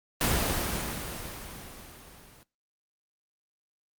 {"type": "noise with level ramp", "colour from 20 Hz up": "pink", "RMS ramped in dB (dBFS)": [-24, -54], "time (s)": [0.21, 2.43], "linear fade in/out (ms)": 0, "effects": ["noise-tail reverb RT60 0.3 s tail -24 dB re dry", "Opus 24 kbps"]}